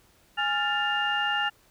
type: tone cluster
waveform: sine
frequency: 827 / 1392 / 1768 / 2811 Hz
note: G#5 / F6 / A6 / F7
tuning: -8 / -6 / +8 / +11 cents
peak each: -29 dBFS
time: 0.37-1.5 s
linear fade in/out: 20 ms
effects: tanh soft clip ceiling -14 dBFS + pink hiss -61 dBFS RMS until 1.7 s